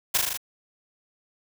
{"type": "noise with echo", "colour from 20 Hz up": "white", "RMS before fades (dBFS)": -21, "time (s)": [0.14, 0.18], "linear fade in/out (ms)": 10, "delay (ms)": 39, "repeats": 5, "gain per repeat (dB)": -2, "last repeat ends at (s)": 0.375, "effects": []}